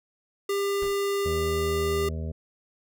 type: tone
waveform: square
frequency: 399.5 Hz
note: G4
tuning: 33 cents sharp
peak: -25 dBFS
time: 0.49-2.09 s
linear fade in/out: 5 ms
type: noise with exponential decay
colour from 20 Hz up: brown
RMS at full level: -31 dBFS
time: 0.82-1 s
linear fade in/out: 5 ms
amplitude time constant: 39 ms
type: harmonic tone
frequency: 80 Hz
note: D#2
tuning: 49 cents sharp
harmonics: 1 / 2 / 3 / 5 / 6 / 7 / 8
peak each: -30 / -36 / -40 / -44 / -46 / -47 / -48 dBFS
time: 1.25-2.32 s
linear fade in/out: 10 ms
effects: none